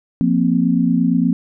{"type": "chord", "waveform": "sine", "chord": "F suspended fourth", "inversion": "none", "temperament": "equal", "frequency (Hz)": [174.61, 233.1, 261.6], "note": ["F3", "Bb3", "C4"], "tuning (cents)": [0, 0, 0], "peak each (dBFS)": -17, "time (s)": [0.21, 1.33], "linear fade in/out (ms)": 0, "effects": []}